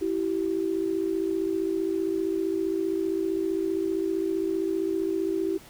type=tone pair together; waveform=sine; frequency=329.6 / 384.9 Hz; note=E4 / G4; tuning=0 / -32 cents; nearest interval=minor third; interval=268 cents; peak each=-27 dBFS; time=0.01-5.58 s; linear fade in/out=10 ms; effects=pink hiss -50 dBFS RMS until 5.69 s